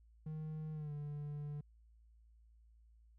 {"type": "tone with pitch glide", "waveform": "triangle", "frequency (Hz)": [155.56, 146.83], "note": ["D#3", "D3"], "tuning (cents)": [0, 0], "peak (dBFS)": -39, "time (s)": [0.26, 1.61], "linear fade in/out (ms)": 5, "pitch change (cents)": -100, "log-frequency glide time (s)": [0.73, 0.92], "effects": ["added 56 Hz sine -62 dBFS peak until 3.18 s"]}